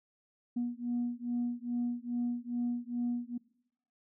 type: beating tone pair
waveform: sine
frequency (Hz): 240 / 242.4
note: B3 / B3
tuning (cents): -49 / -32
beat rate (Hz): 2.4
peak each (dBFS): -34 / -34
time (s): 0.56-3.38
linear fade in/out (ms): 10
effects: noise-tail reverb RT60 0.8 s tail -23 dB re dry + tanh soft clip ceiling -26 dBFS